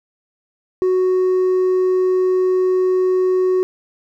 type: tone with hard clipping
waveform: triangle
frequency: 370 Hz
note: F#4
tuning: in tune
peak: -12 dBFS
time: 0.82-3.63 s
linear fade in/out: 0 ms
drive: 1 dB
effects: none